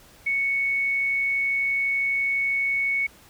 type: tone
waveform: sine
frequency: 2217 Hz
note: C#7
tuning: in tune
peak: -21 dBFS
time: 0.26-3.07 s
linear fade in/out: 10 ms
effects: pink hiss -52 dBFS RMS until 3.29 s